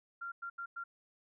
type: tone bursts at uneven times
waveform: sine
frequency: 1385 Hz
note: F6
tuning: 15 cents flat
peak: -39 dBFS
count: 4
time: 0.21-0.32 / 0.42-0.5 / 0.58-0.66 / 0.76-0.84 s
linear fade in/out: 10 ms
effects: none